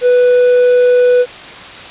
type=tone; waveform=triangle; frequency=493.9 Hz; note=B4; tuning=in tune; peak=-4 dBFS; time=0.01-1.26 s; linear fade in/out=50 ms; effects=white hiss -30 dBFS RMS until 1.9 s + resampled to 8000 Hz